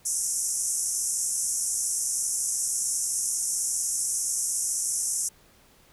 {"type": "band-pass noise", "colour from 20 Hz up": "white", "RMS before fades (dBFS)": -28, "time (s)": [0.05, 5.29], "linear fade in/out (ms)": 10, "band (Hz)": [5600, 11000], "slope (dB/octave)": 96, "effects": ["pink hiss -58 dBFS RMS until 5.92 s"]}